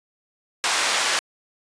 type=band-pass noise; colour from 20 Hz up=pink; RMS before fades=-22 dBFS; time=0.64-1.19 s; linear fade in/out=0 ms; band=910 to 9000 Hz; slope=12 dB/octave; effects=resampled to 22050 Hz